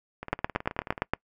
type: two click trains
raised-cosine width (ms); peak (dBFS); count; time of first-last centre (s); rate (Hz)
0.5; -9 / -21; 8 / 15; 0.33-1.136 / 0.23-0.979; 8.69 / 18.7
effects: noise-tail reverb RT60 0.1 s tail -26 dB re dry